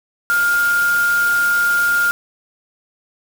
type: tone in noise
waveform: sine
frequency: 1410 Hz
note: F6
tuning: 16 cents sharp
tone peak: -13 dBFS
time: 0.3-2.11 s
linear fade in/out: 0 ms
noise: white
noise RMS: -28 dBFS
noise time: 0.3-2.11 s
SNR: +12 dB
effects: none